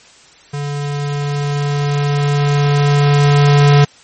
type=tone with level ramp; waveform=square; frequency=144.1 Hz; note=D3; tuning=33 cents flat; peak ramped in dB=-20 to -6 dBFS; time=0.53-3.85 s; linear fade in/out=10 ms; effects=white hiss -44 dBFS RMS until 4.03 s + MP3 32 kbps